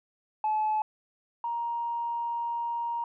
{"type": "tone pair in turn", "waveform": "sine", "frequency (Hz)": [860, 938.9], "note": ["A5", "A#5"], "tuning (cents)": [-40, 12], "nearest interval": "major second", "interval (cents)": 152, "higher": "second", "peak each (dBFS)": [-23, -28], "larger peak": "first", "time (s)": [[0.44, 0.82], [1.44, 3.04]], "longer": "second", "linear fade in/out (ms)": 2, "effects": ["tanh soft clip ceiling -21 dBFS"]}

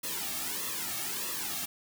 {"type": "noise with flanger", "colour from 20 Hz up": "white", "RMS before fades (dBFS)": -35, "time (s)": [0.03, 1.66], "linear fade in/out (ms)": 10, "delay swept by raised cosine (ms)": [1.3, 2.05], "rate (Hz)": 1.6, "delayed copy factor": -0.85, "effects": []}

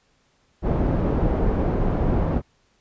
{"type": "low-pass noise", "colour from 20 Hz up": "pink", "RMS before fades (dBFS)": -21, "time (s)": [0.62, 2.42], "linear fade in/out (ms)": 50, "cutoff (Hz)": 610, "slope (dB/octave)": 12, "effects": ["pink hiss -64 dBFS RMS until 2.8 s", "resampled to 16000 Hz"]}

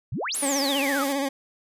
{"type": "exponential two-way sweep", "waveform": "sine", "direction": "up then down", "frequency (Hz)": [93.5, 11290, 1196], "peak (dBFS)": -26, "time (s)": [0.12, 1.04], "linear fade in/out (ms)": 5, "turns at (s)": 0.37}
{"type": "high-pass noise", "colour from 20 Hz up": "white", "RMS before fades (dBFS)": -35, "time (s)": [0.34, 1.13], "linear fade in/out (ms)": 5, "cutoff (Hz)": 200, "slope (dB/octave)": 96}
{"type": "tone with vibrato", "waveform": "20% pulse", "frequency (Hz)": 277.2, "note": "C#4", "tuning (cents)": 0, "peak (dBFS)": -19, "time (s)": [0.42, 1.29], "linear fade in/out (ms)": 10, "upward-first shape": "sine", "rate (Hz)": 15, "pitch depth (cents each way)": 54}
{"effects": ["resampled to 32000 Hz"]}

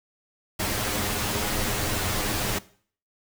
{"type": "noise with comb filter", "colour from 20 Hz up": "pink", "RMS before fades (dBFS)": -27, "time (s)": [0.59, 2.59], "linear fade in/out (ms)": 10, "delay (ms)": 9.6, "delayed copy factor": 0.7, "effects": ["noise-tail reverb RT60 0.5 s tail -19 dB re dry"]}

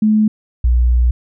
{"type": "tone pair in turn", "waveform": "sine", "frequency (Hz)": [214.8, 60.49], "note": ["A3", "B1"], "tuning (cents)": [-41, -35], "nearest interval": "octave + minor seventh", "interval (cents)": 2194, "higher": "first", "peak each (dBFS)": -9, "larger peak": "neither", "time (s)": [[0.02, 0.28], [0.64, 1.11]], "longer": "second", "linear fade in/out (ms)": 5, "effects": []}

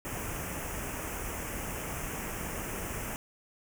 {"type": "band-stop noise", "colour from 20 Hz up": "pink", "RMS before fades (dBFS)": -37, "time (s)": [0.05, 3.16], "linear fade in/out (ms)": 0, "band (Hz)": [2900, 5800], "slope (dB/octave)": 48, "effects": []}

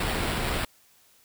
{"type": "noise with sample-and-hold", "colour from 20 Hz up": "pink", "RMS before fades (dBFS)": -28, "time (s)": [0, 0.65], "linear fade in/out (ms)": 5, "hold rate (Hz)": 6300, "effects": ["white hiss -60 dBFS RMS until 1.24 s"]}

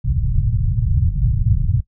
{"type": "low-pass noise", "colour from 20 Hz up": "white", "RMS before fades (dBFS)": -17, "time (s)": [0.04, 1.81], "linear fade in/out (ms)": 10, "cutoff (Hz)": 140, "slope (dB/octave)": 48, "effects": ["noise-tail reverb RT60 0.1 s tail -18 dB re dry"]}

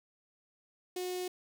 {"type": "tone with notch filter", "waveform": "sawtooth", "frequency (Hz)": 363.5, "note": "F#4", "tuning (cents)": -31, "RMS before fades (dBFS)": -37, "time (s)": [0.96, 1.28], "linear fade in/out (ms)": 5, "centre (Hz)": 1300, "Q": 0.59, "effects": []}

